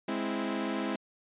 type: chord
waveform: sawtooth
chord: Ab augmented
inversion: none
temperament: equal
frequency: 207.7 / 261.6 / 329.6 Hz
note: Ab3 / C4 / E4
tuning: 0 / 0 / 0 cents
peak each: -31 dBFS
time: 0.08-0.96 s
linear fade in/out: 5 ms
effects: resampled to 8000 Hz